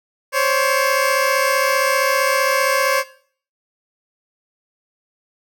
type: tone pair together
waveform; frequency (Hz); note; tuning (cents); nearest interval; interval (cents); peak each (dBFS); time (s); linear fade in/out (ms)
15% pulse; 527 / 562.3; C5 / C#5; +12 / +25; minor second; 113; -12; 0.32-3.04; 50
effects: noise-tail reverb RT60 0.5 s tail -17 dB re dry